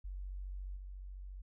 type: tone with level steps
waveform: sine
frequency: 47.1 Hz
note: F#1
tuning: 32 cents sharp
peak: -40 / -44 dBFS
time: 0.04-1.42 s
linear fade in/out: 10 ms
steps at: 0.76 s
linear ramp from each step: 10 ms
effects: none